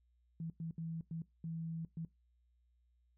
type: tone bursts at uneven times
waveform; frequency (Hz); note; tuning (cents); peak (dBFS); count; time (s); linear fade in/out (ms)
sine; 163.7; E3; -12; -39; 6; 0.4-0.5 / 0.6-0.71 / 0.78-1.01 / 1.11-1.22 / 1.44-1.85 / 1.97-2.05; 2
effects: noise-tail reverb RT60 0.2 s tail -20 dB re dry + added 60 Hz sine -70 dBFS peak until 3.17 s